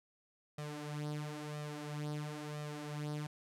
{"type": "tone with flanger", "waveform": "sawtooth", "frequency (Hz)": 149.3, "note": "D3", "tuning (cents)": 29, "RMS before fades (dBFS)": -42, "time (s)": [0.58, 3.27], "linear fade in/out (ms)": 5, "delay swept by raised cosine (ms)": [1.6, 6.5], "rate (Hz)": 0.99, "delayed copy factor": 0.65, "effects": ["low-pass 11000 Hz 12 dB/octave"]}